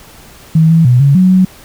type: tone with pitch steps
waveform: sine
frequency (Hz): 160.3 / 164 / 123.8 / 140.1 / 184.9 / 186.1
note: E3 / E3 / B2 / C#3 / F#3 / F#3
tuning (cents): -48 / -9 / +5 / +19 / -1 / +10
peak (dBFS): -4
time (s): 0.55-1.45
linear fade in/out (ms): 5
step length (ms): 150
effects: pink hiss -38 dBFS RMS until 1.64 s